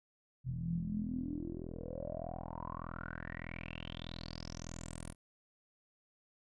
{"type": "tone with low-pass filter sweep", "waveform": "10% pulse", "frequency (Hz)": 41.64, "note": "E1", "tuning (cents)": 18, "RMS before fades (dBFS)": -42, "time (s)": [0.44, 5.15], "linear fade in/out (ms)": 50, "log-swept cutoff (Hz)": [130, 10000], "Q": 9.9, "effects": []}